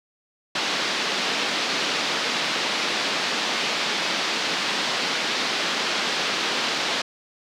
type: band-pass noise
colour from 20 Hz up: white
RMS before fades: -25 dBFS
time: 0.55-7.02 s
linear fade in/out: 5 ms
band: 180 to 4700 Hz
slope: 24 dB/octave
effects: none